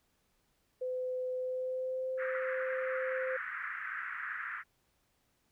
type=tone with pitch glide; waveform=sine; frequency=508 to 518.7 Hz; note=B4 to C5; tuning=+49 to -15 cents; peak=-33 dBFS; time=0.81-3.37 s; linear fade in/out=10 ms; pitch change=+36 cents; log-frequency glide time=1.34-2.11 s
type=band-pass noise; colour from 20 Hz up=white; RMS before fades=-40 dBFS; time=2.17-4.64 s; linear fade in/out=50 ms; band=1300 to 1900 Hz; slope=48 dB/octave
effects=pink hiss -75 dBFS RMS until 5.51 s